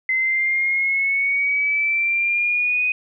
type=exponential sweep; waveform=sine; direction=up; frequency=2052 to 2500 Hz; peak=-17 dBFS; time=0.09-2.92 s; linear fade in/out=2 ms; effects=none